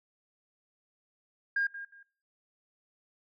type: tone with echo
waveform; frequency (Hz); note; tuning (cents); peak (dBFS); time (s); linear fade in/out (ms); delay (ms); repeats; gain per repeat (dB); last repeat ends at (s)
sine; 1616; G#6; -48; -25; 1.56-1.67; 5; 180; 2; -13; 2.03
effects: noise-tail reverb RT60 0.5 s tail -23 dB re dry + tanh soft clip ceiling -21 dBFS